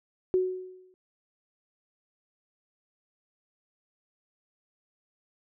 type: tone with exponential decay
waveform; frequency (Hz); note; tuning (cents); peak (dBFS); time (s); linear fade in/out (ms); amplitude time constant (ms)
sine; 370; F#4; 0; -19; 0.34-0.94; 0; 130
effects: none